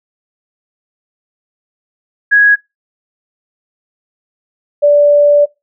sine tone pair in turn, 1661.2 / 582.8 Hz, G#6 / D5, 0 / -13 cents, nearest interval octave + tritone, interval 1813 cents, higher first, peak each -4 dBFS, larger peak neither, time 2.31-2.56 / 4.82-5.46 s, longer second, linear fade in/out 20 ms, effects noise-tail reverb RT60 0.2 s tail -21 dB re dry

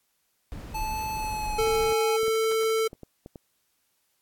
brown noise, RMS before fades -36 dBFS, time 0.52-1.92 s, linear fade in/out 0 ms
square tone with pitch glide, 870 to 836 Hz, A5 to G#5, -20 to +11 cents, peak -30 dBFS, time 0.74-2.17 s, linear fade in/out 10 ms, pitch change -69 cents, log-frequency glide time 1.13-1.75 s
square tone, 444.2 Hz, A4, 16 cents sharp, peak -23 dBFS, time 1.58-2.88 s, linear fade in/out 10 ms
clicks, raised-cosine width 2 ms, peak -28 dBFS, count 9, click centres 1.673 / 1.881 / 1.925 / 2.232 / 2.281 / 2.931 / 3.033 / 3.261 / 3.358 s
effects white hiss -72 dBFS RMS until 4.21 s + AAC 64 kbps

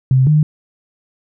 sine tone pair in turn, 130.81 / 151.95 Hz, C3 / D#3, 0 / -41 cents, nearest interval minor third, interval 259 cents, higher second, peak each -8 dBFS, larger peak neither, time 0.11-0.27 / 0.27-0.43 s, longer neither, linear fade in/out 2 ms, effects none

